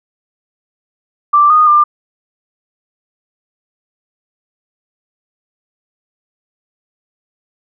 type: tone with pitch steps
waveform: sine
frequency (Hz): 1175 / 1233 / 1194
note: D6 / D#6 / D6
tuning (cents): +1 / -16 / +28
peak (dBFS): -5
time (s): 1.33-1.84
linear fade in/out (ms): 10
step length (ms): 170
effects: none